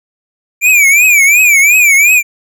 square tone with vibrato, 2349 Hz, D7, in tune, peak -5 dBFS, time 0.61-2.23 s, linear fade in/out 50 ms, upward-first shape triangle, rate 2.8 Hz, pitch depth 160 cents each way, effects none

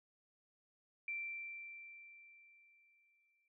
sine tone with exponential decay, 2349 Hz, D7, in tune, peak -38 dBFS, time 1.08-3.48 s, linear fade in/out 2 ms, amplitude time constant 520 ms, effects none

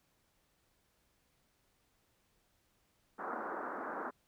white band-pass noise, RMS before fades -41 dBFS, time 3.18-4.11 s, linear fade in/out 20 ms, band 210 to 1500 Hz, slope 48 dB/octave, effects pink hiss -75 dBFS RMS until 4.27 s

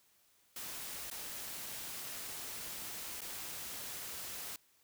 white noise with dropouts, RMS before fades -44 dBFS, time 0.56-4.56 s, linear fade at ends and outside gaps 2 ms, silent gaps 1.101-1.112 / 3.207-3.216 s, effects white hiss -70 dBFS RMS until 4.83 s

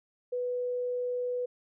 sine tone, 493.9 Hz, B4, in tune, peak -29 dBFS, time 0.32-1.46 s, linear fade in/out 10 ms, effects none

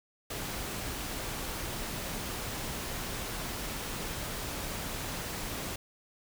pink noise, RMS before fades -37 dBFS, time 0.3-5.76 s, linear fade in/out 5 ms, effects none

